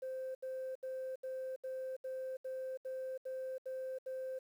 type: tone bursts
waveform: sine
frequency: 521 Hz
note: C5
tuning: 7 cents flat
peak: -37 dBFS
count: 11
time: 0.02-4.39 s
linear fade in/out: 10 ms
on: 330 ms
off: 74 ms
effects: tanh soft clip ceiling -37 dBFS + 11-bit